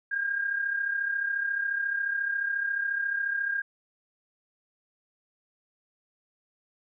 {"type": "tone pair together", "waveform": "sine", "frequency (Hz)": [1582, 1616.2], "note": ["G6", "G#6"], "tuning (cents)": [15, -48], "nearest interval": "unison", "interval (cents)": 37, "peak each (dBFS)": [-34, -27], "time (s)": [0.11, 3.62], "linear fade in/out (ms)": 10, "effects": []}